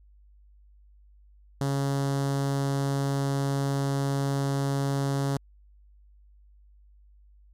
sawtooth tone with notch filter, 138.59 Hz, C#3, in tune, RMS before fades -27 dBFS, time 1.61-5.37 s, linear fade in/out 0 ms, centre 2400 Hz, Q 1, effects added 50 Hz sine -53 dBFS peak until 7.53 s + low-pass 11000 Hz 12 dB/octave

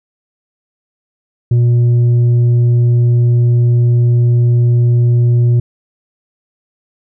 sine tone with tanh clipping, 120 Hz, B2, 49 cents flat, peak -8 dBFS, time 1.51-5.6 s, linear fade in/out 5 ms, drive 4 dB, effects none

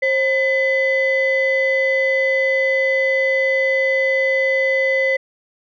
sine tone pair together, 533 / 2012 Hz, C5 / B6, +32 / +32 cents, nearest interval octave + major seventh, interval 2300 cents, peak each -16 dBFS, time 0.02-5.17 s, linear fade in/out 10 ms, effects tanh soft clip ceiling -10 dBFS

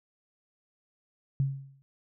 sine tone with exponential decay, 136.7 Hz, C#3, 24 cents flat, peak -21 dBFS, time 1.4-1.82 s, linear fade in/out 0 ms, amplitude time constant 90 ms, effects none

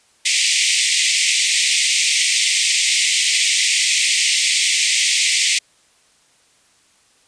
pink band-pass noise, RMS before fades -17 dBFS, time 0.25-5.59 s, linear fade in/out 10 ms, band 2000 to 9200 Hz, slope 96 dB/octave, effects white hiss -56 dBFS RMS until 7.27 s + resampled to 22050 Hz

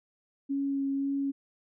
sine tone with vibrato, 276.1 Hz, C#4, 7 cents flat, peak -27 dBFS, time 0.49-1.32 s, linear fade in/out 20 ms, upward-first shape sine, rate 1.9 Hz, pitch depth 11 cents each way, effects none

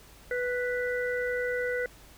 harmonic tone, 493.5 Hz, B4, 1 cent flat, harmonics 1 / 3 / 4, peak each -29 / -34 / -35 dBFS, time 0.31-1.86 s, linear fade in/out 2 ms, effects added 50 Hz sine -54 dBFS peak until 2.17 s + pink hiss -54 dBFS RMS until 2.17 s

